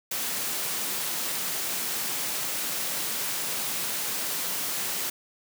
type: high-pass noise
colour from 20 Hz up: white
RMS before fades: -30 dBFS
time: 0.11-5.1 s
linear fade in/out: 5 ms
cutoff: 120 Hz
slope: 48 dB/octave
effects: none